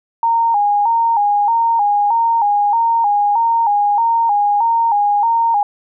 sine tone with vibrato, 870 Hz, A5, 20 cents flat, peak -11 dBFS, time 0.23-5.63 s, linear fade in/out 2 ms, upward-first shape square, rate 1.6 Hz, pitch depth 100 cents each way, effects none

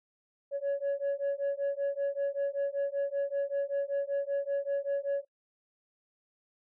sine beating tone pair, 558 / 563.2 Hz, C#5 / C#5, +11 / +27 cents, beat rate 5.2 Hz, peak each -30 dBFS, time 0.51-5.25 s, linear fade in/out 50 ms, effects noise-tail reverb RT60 0.1 s tail -23 dB re dry + tanh soft clip ceiling -26 dBFS

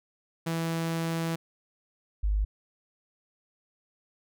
sawtooth / sine tone pair in turn, 164.81 / 51.26 Hz, E3 / G#1, 0 / -22 cents, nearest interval octave + minor sixth, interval 2022 cents, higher first, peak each -24 / -23 dBFS, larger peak second, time 0.46-1.36 / 2.23-2.45 s, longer first, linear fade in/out 10 ms, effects none

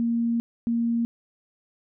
sine tone pair in turn, 233.1 / 233.1 Hz, A#3 / A#3, 0 / 0 cents, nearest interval unison, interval 0 cents, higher neither, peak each -21 dBFS, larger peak neither, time 0-0.4 / 0.67-1.05 s, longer first, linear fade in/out 0 ms, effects none

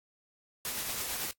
white noise with tremolo, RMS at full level -34 dBFS, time 0.65-1.31 s, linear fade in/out 0 ms, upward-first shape triangle, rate 9 Hz, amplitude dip 35%, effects noise-tail reverb RT60 0.1 s tail -22 dB re dry + AAC 64 kbps

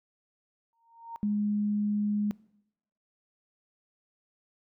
sine tone with exponential growth, 923 Hz, A#5, 17 cents flat, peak -35 dBFS, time 0.73-1.16 s, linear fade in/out 0 ms, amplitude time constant 92 ms
sine tone, 207.7 Hz, G#3, in tune, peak -25 dBFS, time 1.23-2.31 s, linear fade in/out 0 ms
effects noise-tail reverb RT60 0.8 s tail -22 dB re dry

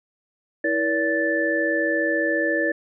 sine tone cluster, 325.5 / 477.7 / 572 / 1755 Hz, E4 / A#4 / D5 / A6, -22 / +42 / -46 / -5 cents, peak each -25 / -28 / -25 / -23 dBFS, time 0.64-2.72 s, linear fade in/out 5 ms, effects none

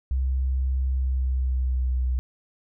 sine tone with pitch glide, 65.3 to 63.04 Hz, C2 to B1, -3 to +36 cents, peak -21 dBFS, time 0.11-2.19 s, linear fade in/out 0 ms, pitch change -61 cents, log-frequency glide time 0.88-2.03 s, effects none

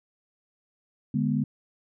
sine chord, G# diminished, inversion second, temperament equal, 146.83 / 207.7 / 246.9 Hz, D3 / G#3 / B3, 0 / 0 / 0 cents, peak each -27 dBFS, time 1.14-1.44 s, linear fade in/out 5 ms, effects none

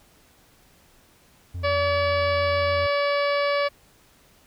triangle tone with vibrato, 87.31 Hz, F2, in tune, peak -27 dBFS, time 1.54-2.87 s, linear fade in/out 10 ms, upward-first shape square, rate 7 Hz, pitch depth 24 cents each way
harmonic tone, 572 Hz, D5, 46 cents flat, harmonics 1 / 2 / 3 / 4 / 5 / 6 / 7 / 8 / 9, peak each -22 / -27 / -32 / -30 / -38 / -40 / -40 / -38 / -42 dBFS, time 1.63-3.69 s, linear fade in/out 20 ms
effects pink hiss -57 dBFS RMS until 4.46 s

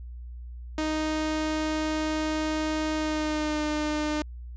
sawtooth tone with pitch glide, 310.6 to 302.5 Hz, D#4 to D#4, -3 to -49 cents, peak -22 dBFS, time 0.78-4.22 s, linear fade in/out 2 ms, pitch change -46 cents, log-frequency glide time 2.95-3.63 s, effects added 60 Hz sine -37 dBFS peak until 4.56 s + resampled to 16000 Hz

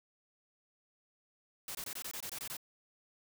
white noise bursts, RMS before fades -42 dBFS, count 10, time 1.68-2.568 s, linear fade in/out 2 ms, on 69 ms, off 22 ms, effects none

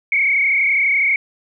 sine tone with frequency modulation, 2217 Hz, C#7, in tune, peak -13 dBFS, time 0.12-1.16 s, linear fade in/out 2 ms, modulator 32.1 Hz, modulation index 2.6, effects none

